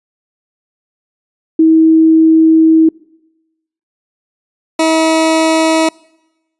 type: tone pair in turn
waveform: sine / 20% pulse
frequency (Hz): 321 / 321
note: E4 / E4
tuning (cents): -46 / -46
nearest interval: unison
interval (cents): 0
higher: neither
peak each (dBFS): -4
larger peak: neither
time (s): 1.59-2.89 / 4.79-5.89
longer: first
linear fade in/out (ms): 5
effects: noise-tail reverb RT60 1.0 s tail -25 dB re dry + resampled to 24000 Hz